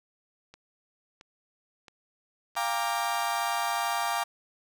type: click train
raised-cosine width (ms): 0.2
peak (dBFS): -31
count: 4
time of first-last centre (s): 0.54-2.553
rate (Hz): 1.49
type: chord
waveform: 35% pulse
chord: G minor seventh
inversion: third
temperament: equal with one note detuned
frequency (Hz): 698.5 / 800.9 / 932.3 / 1174.7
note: F5 / G5 / Bb5 / D6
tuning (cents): 0 / +37 / 0 / 0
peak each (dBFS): -31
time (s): 2.56-4.24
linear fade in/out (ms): 10
effects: none